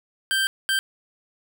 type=tone bursts at uneven times; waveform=25% pulse; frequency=1568 Hz; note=G6; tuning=in tune; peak=-16 dBFS; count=2; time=0.31-0.47 / 0.69-0.79 s; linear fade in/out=0 ms; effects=none